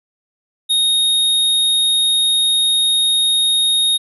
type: tone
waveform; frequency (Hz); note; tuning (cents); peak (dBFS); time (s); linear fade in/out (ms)
square; 3725; A#7; -2; -13; 0.69-3.98; 20
effects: resampled to 32000 Hz